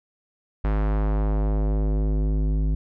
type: tone with low-pass filter sweep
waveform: square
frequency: 51.91 Hz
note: G#1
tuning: in tune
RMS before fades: -22 dBFS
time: 0.64-2.75 s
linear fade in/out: 5 ms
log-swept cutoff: 1700 to 220 Hz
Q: 0.94
effects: none